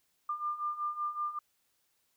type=beating tone pair; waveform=sine; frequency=1195 / 1200.3 Hz; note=D6 / D6; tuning=+30 / +37 cents; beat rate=5.3 Hz; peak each=-38 / -34 dBFS; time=0.29-1.39 s; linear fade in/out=5 ms; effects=white hiss -75 dBFS RMS until 2.16 s